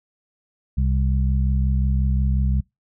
harmonic tone, 65.6 Hz, C2, 5 cents sharp, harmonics 1 / 2 / 3, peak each -18 / -24 / -28 dBFS, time 0.77-2.61 s, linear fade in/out 10 ms, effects noise-tail reverb RT60 0.2 s tail -26 dB re dry

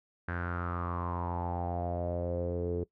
sawtooth tone with low-pass filter sweep, 87.31 Hz, F2, in tune, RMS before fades -34 dBFS, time 0.28-2.84 s, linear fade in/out 5 ms, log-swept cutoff 1600 to 410 Hz, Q 7.1, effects noise-tail reverb RT60 0.1 s tail -20 dB re dry

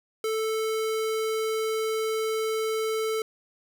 square tone, 440 Hz, A4, in tune, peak -26 dBFS, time 0.24-3.22 s, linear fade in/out 2 ms, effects none

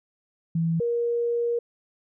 sine tone pair in turn, 165 / 472.5 Hz, E3 / A#4, +2 / +23 cents, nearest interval octave + tritone, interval 1821 cents, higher second, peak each -21 / -22 dBFS, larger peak first, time 0.55-0.8 / 0.8-1.59 s, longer second, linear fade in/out 5 ms, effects none

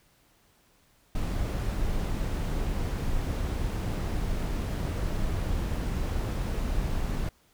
brown noise, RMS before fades -29 dBFS, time 1.15-7.29 s, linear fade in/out 2 ms, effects pink hiss -64 dBFS RMS until 7.53 s

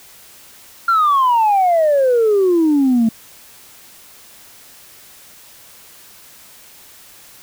sine exponential sweep, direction down, 1396.9 to 218.9 Hz, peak -9 dBFS, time 0.88-3.09 s, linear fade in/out 5 ms, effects tanh soft clip ceiling -8 dBFS + white hiss -43 dBFS RMS until 7.42 s

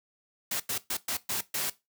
white noise bursts at uneven times, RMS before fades -31 dBFS, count 6, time 0.51-0.6 / 0.69-0.78 / 0.9-0.97 / 1.08-1.17 / 1.29-1.41 / 1.54-1.7 s, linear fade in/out 5 ms, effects noise-tail reverb RT60 0.2 s tail -17 dB re dry + high-pass 80 Hz 12 dB/octave

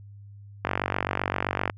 click train, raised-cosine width 0.5 ms, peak -9 dBFS, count 51, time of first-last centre 0.65-1.698 s, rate 47.7 Hz, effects added 101 Hz sine -43 dBFS peak until 1.77 s

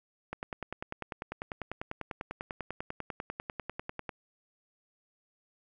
click train, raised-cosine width 0.5 ms, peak -21 dBFS, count 39, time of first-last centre 0.33-4.092 s, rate 10.1 Hz, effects none

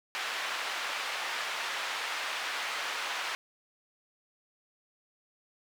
white band-pass noise, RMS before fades -35 dBFS, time 0.15-3.35 s, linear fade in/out 0 ms, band 780 to 2700 Hz, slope 12 dB/octave, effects none

